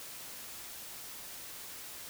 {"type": "silence", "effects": ["white hiss -46 dBFS RMS until 2.09 s"]}